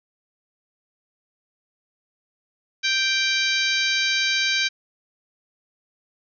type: harmonic tone with a mistuned harmonic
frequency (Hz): 784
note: G5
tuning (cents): 0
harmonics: 2 / 3 / 4 / 5 / 6 / 7 / 8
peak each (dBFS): -26 / -24 / -28 / -26 / -28 / -33 / -33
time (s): 2.83-4.69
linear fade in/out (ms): 20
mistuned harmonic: 5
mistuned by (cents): -21
effects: none